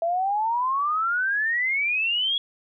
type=exponential sweep; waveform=sine; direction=up; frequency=659.3 to 3367 Hz; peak=-21 dBFS; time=0.02-2.38 s; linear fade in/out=2 ms; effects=none